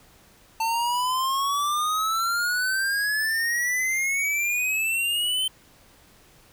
square exponential sweep, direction up, 893 to 3096 Hz, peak -23 dBFS, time 0.6-5.48 s, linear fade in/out 5 ms, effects pink hiss -55 dBFS RMS until 6.52 s

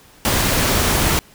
pink noise, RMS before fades -17 dBFS, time 0.25-1.19 s, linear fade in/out 0 ms, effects pink hiss -48 dBFS RMS until 1.34 s

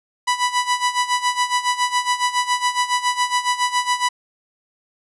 sawtooth tone with tremolo, 987.8 Hz, B5, in tune, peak -11 dBFS, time 0.27-4.09 s, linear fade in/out 10 ms, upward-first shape sine, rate 7.2 Hz, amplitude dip 80%, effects resampled to 24000 Hz

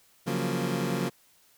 25% pulse chord, Gb major seventh, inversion second, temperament equal, 138.59 / 174.61 / 185 / 233.1 Hz, Db3 / F3 / Gb3 / Bb3, 0 / 0 / 0 / 0 cents, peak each -29 dBFS, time 0.26-1.1 s, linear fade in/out 20 ms, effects white hiss -62 dBFS RMS until 1.57 s

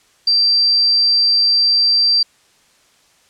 sine tone, 4699 Hz, D8, in tune, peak -10 dBFS, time 0.27-2.23 s, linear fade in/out 5 ms, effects white hiss -54 dBFS RMS until 3.29 s + low-pass 8000 Hz 12 dB/octave

